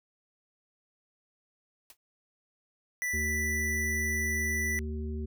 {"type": "noise with exponential decay", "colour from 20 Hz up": "white", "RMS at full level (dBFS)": -46, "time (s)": [1.9, 1.97], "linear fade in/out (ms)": 2, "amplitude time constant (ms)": 15}
{"type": "tone", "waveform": "square", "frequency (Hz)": 1975.5, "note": "B6", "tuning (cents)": 0, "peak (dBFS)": -30, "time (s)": [3.02, 4.79], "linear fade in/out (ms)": 0}
{"type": "harmonic tone", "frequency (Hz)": 76, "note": "D#2", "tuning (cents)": -40, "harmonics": [1, 3, 5], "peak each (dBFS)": [-33, -39, -42], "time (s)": [3.13, 5.26], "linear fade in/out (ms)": 10}
{"effects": []}